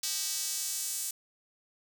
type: tone with high-pass filter sweep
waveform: square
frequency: 174.61 Hz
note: F3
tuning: in tune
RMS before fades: -34 dBFS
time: 0.03-1.11 s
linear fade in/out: 5 ms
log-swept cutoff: 5200 to 7900 Hz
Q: 1.4
effects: none